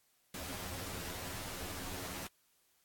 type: noise with comb filter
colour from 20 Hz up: pink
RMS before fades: -43 dBFS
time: 0.34-2.27 s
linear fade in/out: 2 ms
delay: 11 ms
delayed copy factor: +1
effects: white hiss -73 dBFS RMS until 2.84 s + AAC 64 kbps